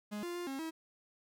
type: tone with pitch steps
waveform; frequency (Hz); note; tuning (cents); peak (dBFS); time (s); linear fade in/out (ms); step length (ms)
45% pulse; 208.7 / 348.6 / 351.1 / 270.3 / 322.4; G#3 / F4 / F4 / C#4 / E4; +9 / -3 / +9 / -44 / -38; -38; 0.11-0.71; 20; 120
effects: none